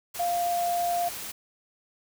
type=tone in noise; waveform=sine; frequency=698.5 Hz; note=F5; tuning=in tune; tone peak=-24 dBFS; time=0.19-1.09 s; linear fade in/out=10 ms; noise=white; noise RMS=-37 dBFS; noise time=0.14-1.32 s; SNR=+10 dB; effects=none